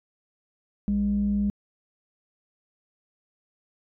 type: tone pair together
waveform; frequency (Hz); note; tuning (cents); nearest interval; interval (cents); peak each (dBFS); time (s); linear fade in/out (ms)
sine; 60.31 / 203.2; B1 / G#3; -40 / -38; octave + major sixth; 2102; -30 / -21; 0.88-1.5; 0
effects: tanh soft clip ceiling -16 dBFS